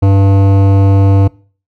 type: tone with hard clipping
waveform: sine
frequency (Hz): 98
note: G2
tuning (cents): 0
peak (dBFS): -7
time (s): 0.02-1.28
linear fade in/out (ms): 10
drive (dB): 15
effects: noise-tail reverb RT60 0.4 s tail -22 dB re dry